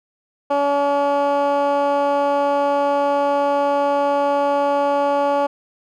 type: tone with band-pass filter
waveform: 15% pulse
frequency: 284.2 Hz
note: C#4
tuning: 43 cents sharp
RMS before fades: -18 dBFS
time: 0.5-5.47 s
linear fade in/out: 10 ms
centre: 690 Hz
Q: 1.6
effects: none

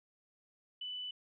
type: tone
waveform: sine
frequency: 2988 Hz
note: F#7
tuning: 16 cents sharp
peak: -39 dBFS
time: 0.81-1.11 s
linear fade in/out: 5 ms
effects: none

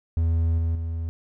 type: tone with level steps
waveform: triangle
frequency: 82.41 Hz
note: E2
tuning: in tune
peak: -17 / -19 / -24 dBFS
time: 0.17-1.09 s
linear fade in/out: 0 ms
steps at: 0.58 / 0.75 s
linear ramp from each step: 2 ms
effects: none

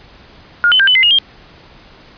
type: tone with pitch steps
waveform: sine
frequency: 1423 / 3037 / 1583 / 3004 / 2063 / 2863 / 3204 Hz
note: F6 / F#7 / G6 / F#7 / C7 / F7 / G7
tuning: +32 / +44 / +17 / +26 / -25 / +42 / +37 cents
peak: -7 dBFS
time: 0.64-1.186 s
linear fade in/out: 0 ms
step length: 78 ms
effects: pink hiss -42 dBFS RMS until 2.17 s + resampled to 11025 Hz

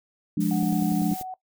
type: chord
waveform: sine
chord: D diminished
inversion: first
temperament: equal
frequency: 174.61 / 207.7 / 293.7 Hz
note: F3 / Ab3 / D4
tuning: 0 / 0 / 0 cents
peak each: -25 dBFS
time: 0.37-1.14 s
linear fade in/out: 5 ms
type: noise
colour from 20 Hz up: blue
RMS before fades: -39 dBFS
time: 0.4-1.23 s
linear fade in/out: 10 ms
type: tone with pitch glide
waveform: sine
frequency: 739 to 746.3 Hz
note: F#5 to F#5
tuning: -2 to +15 cents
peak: -32 dBFS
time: 0.51-1.34 s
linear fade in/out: 2 ms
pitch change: +17 cents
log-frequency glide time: 0.68-1.21 s
type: click train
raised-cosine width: 2 ms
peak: -27 dBFS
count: 7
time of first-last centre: 0.63-1.213 s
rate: 10.3 Hz
effects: noise-tail reverb RT60 0.1 s tail -18 dB re dry

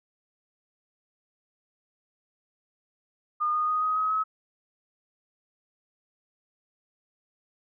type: tone with pitch steps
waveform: sine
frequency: 1218 / 1230.7 / 1243.6 / 1256.6 / 1269.7 / 1283 Hz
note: D#6 / D#6 / D#6 / D#6 / D#6 / E6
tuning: -37 / -19 / -1 / +17 / +35 / -47 cents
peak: -23 dBFS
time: 3.4-4.24 s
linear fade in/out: 20 ms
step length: 140 ms
effects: none

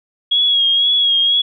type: tone with vibrato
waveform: sine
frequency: 3307 Hz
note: G#7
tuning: 8 cents flat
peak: -11 dBFS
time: 0.31-1.42 s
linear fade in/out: 10 ms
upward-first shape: sine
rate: 2 Hz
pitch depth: 39 cents each way
effects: none

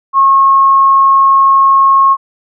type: tone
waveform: sine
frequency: 1087 Hz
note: C#6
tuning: 34 cents flat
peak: -4 dBFS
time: 0.13-2.17 s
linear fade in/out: 50 ms
effects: none

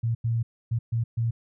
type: tone bursts at uneven times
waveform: sine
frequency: 115.5 Hz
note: A#2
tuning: 16 cents flat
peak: -22 dBFS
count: 5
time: 0.03-0.15 / 0.24-0.43 / 0.71-0.79 / 0.92-1.04 / 1.17-1.31 s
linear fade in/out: 10 ms
effects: none

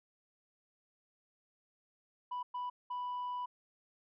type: tone bursts at uneven times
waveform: sine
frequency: 987.8 Hz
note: B5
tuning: in tune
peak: -34 dBFS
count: 3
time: 2.31-2.43 / 2.54-2.7 / 2.9-3.46 s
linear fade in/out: 10 ms
effects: tanh soft clip ceiling -35 dBFS

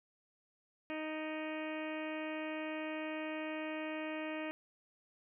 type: harmonic tone with a mistuned harmonic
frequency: 311.1 Hz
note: D#4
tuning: in tune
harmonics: 1 / 2 / 3 / 4 / 5 / 6 / 7 / 8 / 9 / 10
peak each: -41 / -43 / -50 / -52 / -54 / -49 / -52 / -49 / -54 / -61 dBFS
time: 0.9-4.51 s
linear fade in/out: 0 ms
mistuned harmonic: 7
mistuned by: +42 cents
effects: none

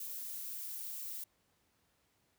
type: noise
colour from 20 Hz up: violet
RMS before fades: -43 dBFS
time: 0-1.24 s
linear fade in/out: 5 ms
effects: pink hiss -75 dBFS RMS until 2.38 s + high-pass 60 Hz 12 dB/octave

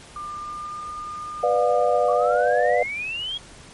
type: tone with pitch glide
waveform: sine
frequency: 1196 to 1212 Hz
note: D6 to D#6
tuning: +31 to -46 cents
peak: -30 dBFS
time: 0.16-2.13 s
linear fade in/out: 2 ms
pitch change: +23 cents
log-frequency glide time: 0.35-0.92 s
type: chord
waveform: sine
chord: B diminished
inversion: none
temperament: just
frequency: 493.9 / 592.7 / 711.2 Hz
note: B4 / D5 / F5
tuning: 0 / +16 / +31 cents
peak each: -21 dBFS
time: 1.43-2.83 s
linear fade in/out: 5 ms
type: exponential sweep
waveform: sine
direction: up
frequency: 1123 to 3336 Hz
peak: -26 dBFS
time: 2.08-3.38 s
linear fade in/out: 10 ms
effects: pink hiss -45 dBFS RMS until 3.73 s + MP3 48 kbps

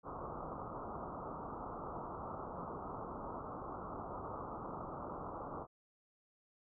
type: low-pass noise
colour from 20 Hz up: white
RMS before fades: -45 dBFS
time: 0.03-5.67 s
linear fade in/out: 50 ms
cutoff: 1300 Hz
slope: 96 dB/octave
effects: none

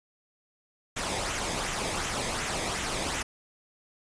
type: noise with flanger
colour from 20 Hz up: pink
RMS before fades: -31 dBFS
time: 0.96-3.23 s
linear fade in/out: 10 ms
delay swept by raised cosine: 0.21 to 0.72 ms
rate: 2.7 Hz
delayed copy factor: -0.5
effects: resampled to 22050 Hz

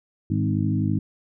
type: harmonic tone with a mistuned harmonic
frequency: 51.91 Hz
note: G#1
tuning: in tune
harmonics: 2 / 3 / 4 / 5 / 6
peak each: -24 / -26 / -27 / -28 / -29 dBFS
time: 0.3-0.99 s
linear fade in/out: 5 ms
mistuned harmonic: 4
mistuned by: -28 cents
effects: none

